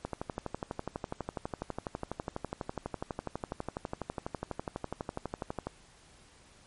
click train, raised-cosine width 1 ms, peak -20 dBFS, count 69, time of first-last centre 0.05-5.67 s, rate 12.1 Hz, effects pink hiss -59 dBFS RMS until 6.66 s + MP3 48 kbps

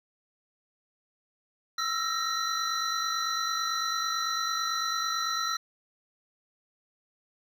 triangle tone cluster, 1302 / 1351 / 1869 / 4022 / 5790 Hz, E6 / E6 / A#6 / B7 / F#8, -22 / +42 / +4 / +31 / -38 cents, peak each -32 / -30 / -35 / -31 / -37 dBFS, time 1.78-5.57 s, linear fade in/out 5 ms, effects tanh soft clip ceiling -17 dBFS

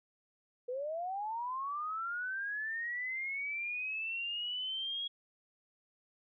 sine linear sweep, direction up, 480 to 3318 Hz, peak -35 dBFS, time 0.68-5.08 s, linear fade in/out 10 ms, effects none

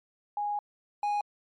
sine / triangle tone pair in turn, 826 / 826 Hz, G#5 / G#5, -10 / -10 cents, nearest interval unison, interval 0 cents, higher neither, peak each -28 / -24 dBFS, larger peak second, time 0.37-0.59 / 1.03-1.21 s, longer first, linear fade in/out 2 ms, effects MP3 48 kbps

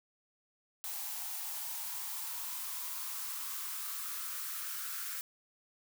blue noise with high-pass filter sweep, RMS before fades -40 dBFS, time 0.84-5.21 s, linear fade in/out 0 ms, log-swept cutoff 770 to 1400 Hz, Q 4.5, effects none

